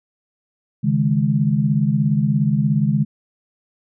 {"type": "chord", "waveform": "sine", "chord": "C# suspended second", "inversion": "none", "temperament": "equal with one note detuned", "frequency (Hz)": [138.59, 155.56, 208.4], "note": ["C#3", "D#3", "G#3"], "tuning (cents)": [0, 0, 6], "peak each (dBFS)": -19, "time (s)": [0.83, 3.05], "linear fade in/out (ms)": 20, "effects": []}